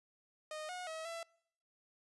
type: tone with pitch steps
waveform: sawtooth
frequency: 617 / 725 / 640 / 668 Hz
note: D#5 / F#5 / D#5 / E5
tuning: -15 / -35 / +49 / +23 cents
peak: -38 dBFS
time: 0.51-1.23 s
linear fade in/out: 2 ms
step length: 180 ms
effects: noise-tail reverb RT60 0.7 s tail -25 dB re dry + resampled to 24000 Hz

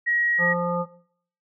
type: tone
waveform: sine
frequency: 1900 Hz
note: A#6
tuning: 33 cents sharp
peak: -20 dBFS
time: 0.06-0.54 s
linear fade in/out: 20 ms
type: harmonic tone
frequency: 174.61 Hz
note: F3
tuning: in tune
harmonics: 1 / 3 / 5 / 7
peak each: -27 / -26 / -31 / -30 dBFS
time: 0.38-0.86 s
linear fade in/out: 50 ms
effects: noise-tail reverb RT60 0.6 s tail -18 dB re dry

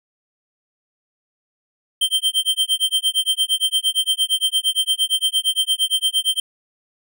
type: tone with tremolo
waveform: square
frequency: 3136 Hz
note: G7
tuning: in tune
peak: -14 dBFS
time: 2.01-6.4 s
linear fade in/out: 5 ms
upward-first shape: sine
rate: 8.7 Hz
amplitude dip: 100%
effects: none

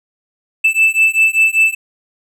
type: beating tone pair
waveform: triangle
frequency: 2637 / 2642.1 Hz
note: E7 / E7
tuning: 0 / +3 cents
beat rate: 5.1 Hz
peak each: -11 dBFS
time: 0.64-1.75 s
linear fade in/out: 10 ms
effects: none

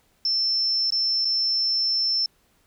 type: tone with dropouts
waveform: sine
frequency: 5340 Hz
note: E8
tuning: 22 cents sharp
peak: -20 dBFS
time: 0.25-2.26 s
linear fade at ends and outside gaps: 2 ms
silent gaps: 0.904-0.922 / 1.248-1.252 s
effects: pink hiss -64 dBFS RMS until 2.66 s

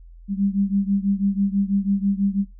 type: beating tone pair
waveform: sine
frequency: 196 / 202.1 Hz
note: G3 / G#3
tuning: 0 / -47 cents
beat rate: 6.1 Hz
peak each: -21 / -23 dBFS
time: 0.28-2.45 s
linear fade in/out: 50 ms
effects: noise-tail reverb RT60 0.2 s tail -18 dB re dry + added 42 Hz sine -41 dBFS peak until 2.59 s

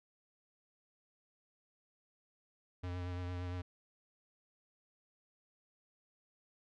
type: tone with vibrato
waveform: square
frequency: 89.5 Hz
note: F2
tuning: 43 cents sharp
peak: -39 dBFS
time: 2.83-3.62 s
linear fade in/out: 10 ms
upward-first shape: triangle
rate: 8.7 Hz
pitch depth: 28 cents each way
effects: low-pass 4000 Hz 12 dB/octave

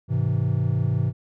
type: chord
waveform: triangle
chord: Ab augmented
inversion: none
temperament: just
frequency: 103.83 / 129.78 / 162.23 Hz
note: Ab2 / C3 / E3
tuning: 0 / -14 / -27 cents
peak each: -22 / -21 / -25 dBFS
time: 0.08-1.13 s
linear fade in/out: 50 ms
effects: none

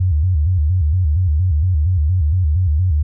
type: tone with vibrato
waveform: sine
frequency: 83 Hz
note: E2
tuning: 12 cents sharp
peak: -12 dBFS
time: 0-3.03 s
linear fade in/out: 10 ms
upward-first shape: square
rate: 4.3 Hz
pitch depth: 180 cents each way
effects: none

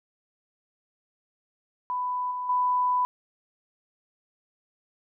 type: tone with level steps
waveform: sine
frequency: 995 Hz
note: B5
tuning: 13 cents sharp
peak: -26 / -29 / -21 dBFS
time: 1.9-3.05 s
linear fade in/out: 0 ms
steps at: 2.31 / 2.49 s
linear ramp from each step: 5 ms
effects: none

